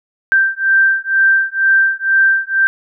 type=beating tone pair; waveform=sine; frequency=1568 / 1570.1 Hz; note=G6 / G6; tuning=0 / +2 cents; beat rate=2.1 Hz; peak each=-13 dBFS; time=0.32-2.67 s; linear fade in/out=0 ms; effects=none

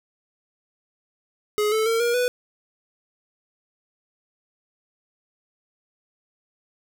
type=tone with pitch steps; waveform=square; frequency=420.3 / 437.6 / 455.7 / 474.5 / 494.1 Hz; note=G#4 / A4 / A#4 / A#4 / B4; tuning=+21 / -9 / -39 / +31 / +1 cents; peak=-20 dBFS; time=1.58-2.28 s; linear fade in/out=0 ms; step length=140 ms; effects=none

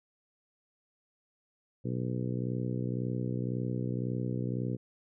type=harmonic tone; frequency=61.9 Hz; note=B1; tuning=5 cents sharp; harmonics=2 / 3 / 4 / 5 / 6 / 7 / 8; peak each=-33 / -37 / -39 / -41 / -43 / -44 / -45 dBFS; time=1.84-4.77 s; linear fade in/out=20 ms; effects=none

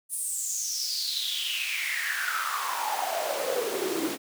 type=noise with high-pass filter sweep; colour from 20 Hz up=pink; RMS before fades=-30 dBFS; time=0.09-4.18 s; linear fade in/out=50 ms; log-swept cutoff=10000 to 280 Hz; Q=7.5; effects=none

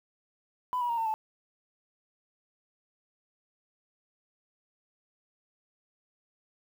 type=tone with pitch steps; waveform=sine; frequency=999 / 966.1 / 934.3 / 903.5 / 873.7 Hz; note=B5 / B5 / A#5 / A5 / A5; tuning=+20 / -38 / +4 / +46 / -12 cents; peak=-26 dBFS; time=0.73-1.14 s; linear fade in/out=0 ms; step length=82 ms; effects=tanh soft clip ceiling -23 dBFS + 9-bit

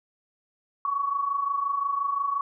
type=tone pair together; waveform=sine; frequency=1101.3 / 1127 Hz; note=C#6 / C#6; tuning=-12 / +28 cents; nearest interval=unison; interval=40 cents; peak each=-31 / -25 dBFS; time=0.85-2.41 s; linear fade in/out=2 ms; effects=none

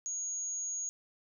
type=tone; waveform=sine; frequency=6660 Hz; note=G#8; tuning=4 cents sharp; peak=-34 dBFS; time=0.06-0.89 s; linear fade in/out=0 ms; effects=none

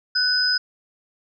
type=tone pair together; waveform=sine; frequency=1494 / 5025 Hz; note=F#6 / D#8; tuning=+16 / +16 cents; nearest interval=octave + major sixth; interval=2100 cents; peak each=-22 / -19 dBFS; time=0.15-0.58 s; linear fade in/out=10 ms; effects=none

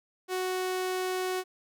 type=tone; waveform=sawtooth; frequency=370 Hz; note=F#4; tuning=in tune; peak=-25 dBFS; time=0.28-1.44 s; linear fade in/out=50 ms; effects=none

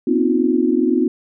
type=tone cluster; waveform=sine; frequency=245.4 / 266.3 / 314.7 / 357.4 Hz; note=B3 / C4 / D#4 / F4; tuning=-11 / +31 / +20 / +40 cents; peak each=-19 dBFS; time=0.07-1.08 s; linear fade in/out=5 ms; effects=none

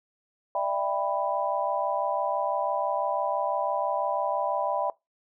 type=chord; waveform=sine; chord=E minor seventh; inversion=third; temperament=just; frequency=593.3 / 659.3 / 791.1 / 988.9 Hz; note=D5 / E5 / G5 / B5; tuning=+18 / 0 / +16 / +2 cents; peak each=-30 dBFS; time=0.55-4.9 s; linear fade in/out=2 ms; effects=noise-tail reverb RT60 0.2 s tail -22 dB re dry

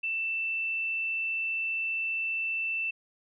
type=tone; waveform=sine; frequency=2665 Hz; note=E7; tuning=18 cents sharp; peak=-28 dBFS; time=0.03-2.91 s; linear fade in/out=10 ms; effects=none

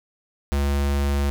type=tone; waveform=square; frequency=70.5 Hz; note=C#2; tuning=30 cents sharp; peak=-20 dBFS; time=0.52-1.3 s; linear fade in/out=0 ms; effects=none

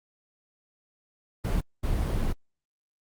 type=noise bursts at uneven times; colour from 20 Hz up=brown; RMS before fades=-26 dBFS; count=2; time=1.44-1.61 / 1.83-2.33 s; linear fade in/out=10 ms; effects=Opus 24 kbps

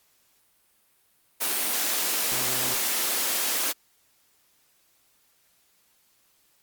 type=high-pass noise; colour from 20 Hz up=white; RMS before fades=-26 dBFS; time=1.4-3.73 s; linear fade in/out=20 ms; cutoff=230 Hz; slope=24 dB/octave
type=click train; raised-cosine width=1 ms; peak=-24 dBFS; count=54; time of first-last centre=2.32-2.737 s; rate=127 Hz
effects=white hiss -65 dBFS RMS until 6.62 s + Opus 48 kbps

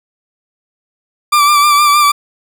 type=tone with vibrato; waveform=40% pulse; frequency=1174.7 Hz; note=D6; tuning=in tune; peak=-6 dBFS; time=1.32-2.12 s; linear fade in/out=10 ms; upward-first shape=sine; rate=6.4 Hz; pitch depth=35 cents each way; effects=none

